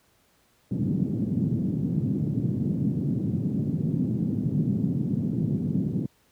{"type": "band-pass noise", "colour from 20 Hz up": "white", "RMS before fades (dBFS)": -26, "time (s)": [0.71, 6.06], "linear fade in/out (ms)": 2, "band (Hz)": [120, 230], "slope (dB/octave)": 24, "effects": ["pink hiss -64 dBFS RMS until 6.31 s", "high-pass 60 Hz 12 dB/octave"]}